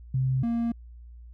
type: tone pair in turn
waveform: sine / triangle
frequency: 130.9 / 233.2 Hz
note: C3 / A#3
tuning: +1 / +1 cents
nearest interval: minor seventh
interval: 1000 cents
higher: second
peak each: -22 dBFS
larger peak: neither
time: 0.14-0.43 / 0.43-0.72 s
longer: neither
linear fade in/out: 5 ms
effects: added 59 Hz sine -43 dBFS peak until 1.33 s